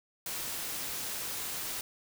white noise, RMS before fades -37 dBFS, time 0.26-1.81 s, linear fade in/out 2 ms, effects none

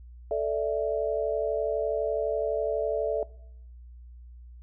sine chord, A suspended fourth, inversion none, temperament equal, 440 / 587.3 / 659.3 Hz, A4 / D5 / E5, 0 / 0 / 0 cents, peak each -29 dBFS, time 0.31-3.23 s, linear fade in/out 2 ms, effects noise-tail reverb RT60 0.7 s tail -21 dB re dry + added 60 Hz sine -44 dBFS peak until 4.62 s

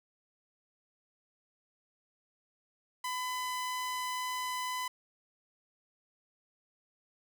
sawtooth tone, 1006 Hz, B5, 32 cents sharp, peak -30 dBFS, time 3.04-4.88 s, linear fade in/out 5 ms, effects none

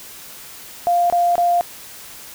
sine tone bursts, 698.5 Hz, F5, in tune, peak -13 dBFS, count 3, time 0.87-1.61 s, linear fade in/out 0 ms, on 230 ms, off 25 ms, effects white hiss -38 dBFS RMS until 2.34 s

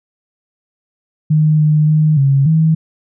sine tone with pitch steps, 154.1 / 152.4 / 154.4 / 137.6 / 159.6 Hz, D#3 / D#3 / D#3 / C#3 / D#3, -16 / -36 / -13 / -12 / +44 cents, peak -8 dBFS, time 1.3-2.75 s, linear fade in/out 10 ms, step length 290 ms, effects none

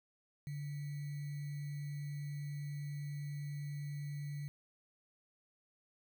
sine tone with sample-and-hold, 145 Hz, D3, 22 cents flat, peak -39 dBFS, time 0.47-4.48 s, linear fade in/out 0 ms, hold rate 2100 Hz, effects none

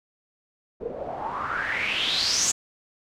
white noise with low-pass filter sweep, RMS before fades -27 dBFS, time 0.8-2.52 s, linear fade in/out 10 ms, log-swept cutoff 420 to 7200 Hz, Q 6.5, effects none

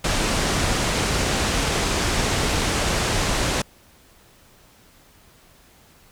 pink low-pass noise, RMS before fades -22 dBFS, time 0.04-3.62 s, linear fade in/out 5 ms, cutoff 8800 Hz, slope 24 dB/octave, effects pink hiss -53 dBFS RMS until 6.11 s

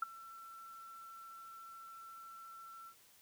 sine tone with ADSR envelope, 1343 Hz, E6, 32 cents sharp, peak -29 dBFS, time 0.02-2.95 s, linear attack 6 ms, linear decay 14 ms, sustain -21 dB, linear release 77 ms, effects white hiss -65 dBFS RMS until 3.21 s

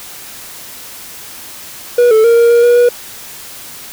triangle tone with pitch steps, 484.4 / 437.9 / 465.8 / 468.6 / 472.6 / 480.8 / 484.3 Hz, B4 / A4 / A#4 / A#4 / A#4 / B4 / B4, -34 / -8 / -1 / +9 / +24 / -46 / -34 cents, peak -3 dBFS, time 1.98-2.89 s, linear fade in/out 5 ms, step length 130 ms, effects white hiss -31 dBFS RMS until 3.92 s

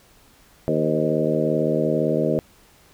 harmonic tone with a mistuned harmonic, 77.78 Hz, D#2, in tune, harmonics 2 / 3 / 4 / 5 / 6 / 7 / 8, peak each -26 / -26 / -26 / -26 / -26 / -26 / -26 dBFS, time 0.68-2.39 s, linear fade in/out 0 ms, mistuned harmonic 7, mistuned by -39 cents, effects pink hiss -54 dBFS RMS until 2.93 s

